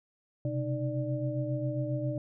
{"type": "tone cluster", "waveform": "sine", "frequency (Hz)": [127.2, 134.6, 306.1, 589], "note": ["C3", "C3", "D#4", "D5"], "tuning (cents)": [-48, 49, -28, 5], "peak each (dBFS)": [-32, -37, -36, -36], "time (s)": [0.45, 2.18], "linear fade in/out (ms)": 2, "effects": []}